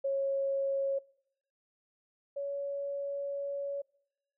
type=tone pair in turn; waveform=sine; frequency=548 / 562.1 Hz; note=C#5 / C#5; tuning=-20 / +24 cents; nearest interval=unison; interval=44 cents; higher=second; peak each=-28 / -33 dBFS; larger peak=first; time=0.04-0.99 / 2.36-3.82 s; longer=second; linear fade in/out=10 ms; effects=noise-tail reverb RT60 0.8 s tail -25 dB re dry